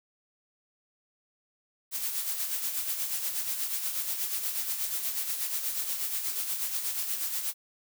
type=noise with tremolo; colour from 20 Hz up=blue; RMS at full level=-30 dBFS; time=1.91-7.54 s; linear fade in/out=50 ms; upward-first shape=sine; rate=8.3 Hz; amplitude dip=50%; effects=none